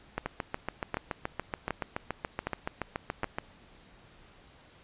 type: two click trains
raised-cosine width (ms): 0.5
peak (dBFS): -15 / -16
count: 5 / 23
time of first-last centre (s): 0.18-3.233 / 0.26-3.385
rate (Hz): 1.31 / 7.04
effects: pink hiss -57 dBFS RMS until 4.83 s + resampled to 8000 Hz